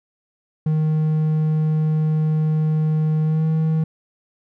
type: tone with pitch glide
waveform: triangle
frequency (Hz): 155.56 to 158.74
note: D#3 to D#3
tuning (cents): 0 to +35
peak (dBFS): -14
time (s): 0.66-3.84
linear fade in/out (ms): 5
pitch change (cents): +35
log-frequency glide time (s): 3.23-3.45
effects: none